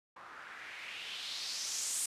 blue noise with low-pass filter sweep, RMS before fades -41 dBFS, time 0.16-2.06 s, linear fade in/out 5 ms, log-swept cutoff 1100 to 8900 Hz, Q 2.8, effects resampled to 32000 Hz

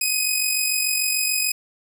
10% pulse tone with amplitude modulation, 2511 Hz, D#7, 15 cents sharp, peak -9 dBFS, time 0.01-1.52 s, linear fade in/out 5 ms, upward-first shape sine, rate 46.8 Hz, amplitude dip 45%, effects none

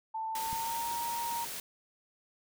sine tone with pitch glide, 886 to 935.4 Hz, A5 to A#5, +12 to +6 cents, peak -33 dBFS, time 0.14-1.45 s, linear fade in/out 10 ms, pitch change +94 cents, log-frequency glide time 0.29-0.9 s
white noise, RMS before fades -40 dBFS, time 0.35-1.6 s, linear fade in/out 2 ms
click, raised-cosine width 5 ms, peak -32 dBFS, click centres 0.53 s
effects none

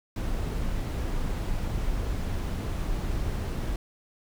brown noise, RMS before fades -29 dBFS, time 0.16-3.76 s, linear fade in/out 2 ms, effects none

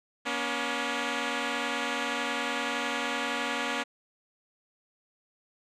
5% pulse tone pair together, 239.5 / 281.2 Hz, A#3 / C#4, +47 / +25 cents, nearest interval minor third, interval 278 cents, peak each -20 dBFS, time 0.25-3.84 s, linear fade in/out 20 ms, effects low-pass 6000 Hz 12 dB/octave

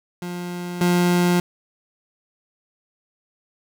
30% pulse tone pair in turn, 176.6 / 176.6 Hz, F3 / F3, +20 / +20 cents, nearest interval unison, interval 0 cents, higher neither, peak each -25 / -13 dBFS, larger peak second, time 0.22-0.81 / 0.81-1.4 s, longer neither, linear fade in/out 2 ms, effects none

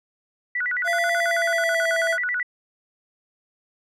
sine tone with vibrato, 1700 Hz, G#6, 40 cents sharp, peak -22 dBFS, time 0.55-2.43 s, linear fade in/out 5 ms, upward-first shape square, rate 9.2 Hz, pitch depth 250 cents each way
square tone with pitch glide, 684 to 661.8 Hz, F5 to E5, -36 to +7 cents, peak -23 dBFS, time 0.84-2.18 s, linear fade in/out 50 ms, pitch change -57 cents, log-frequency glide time 1.13-1.84 s
effects low-pass 11000 Hz 12 dB/octave

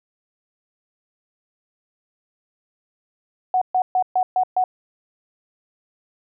sine tone bursts, 740 Hz, F#5, in tune, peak -15 dBFS, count 6, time 3.54-4.64 s, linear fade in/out 2 ms, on 75 ms, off 130 ms, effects none

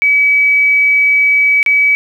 sine tone with dropouts, 2282 Hz, C#7, 50 cents sharp, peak -7 dBFS, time 0.02-1.95 s, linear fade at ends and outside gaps 0 ms, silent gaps 1.629-1.662 s, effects 7-bit

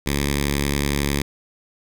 5% pulse tone with notch filter, 71 Hz, C#2, 42 cents sharp, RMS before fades -22 dBFS, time 0.06-1.22 s, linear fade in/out 5 ms, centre 680 Hz, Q 0.53, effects none

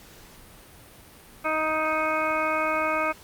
harmonic tone, 312.7 Hz, D#4, 9 cents sharp, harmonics 1 / 2 / 3 / 4 / 5 / 7 / 8, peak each -34 / -28 / -32 / -27 / -33 / -31 / -34 dBFS, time 1.44-3.13 s, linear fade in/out 20 ms, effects pink hiss -49 dBFS RMS until 3.23 s + Opus 48 kbps

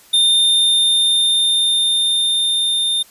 square tone with level ramp, 3621 Hz, A7, 49 cents sharp, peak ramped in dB -11 to -16 dBFS, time 0.13-3.03 s, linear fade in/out 10 ms, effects white hiss -47 dBFS RMS until 3.1 s + resampled to 32000 Hz

